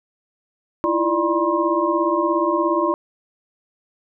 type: tone cluster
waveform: sine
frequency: 323.9 / 340.9 / 592 / 966 / 1066 Hz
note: E4 / F4 / D5 / B5 / C6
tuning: -30 / -42 / +14 / -39 / +32 cents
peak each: -25 / -21 / -23 / -25 / -22 dBFS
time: 0.84-2.94 s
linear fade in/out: 0 ms
effects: none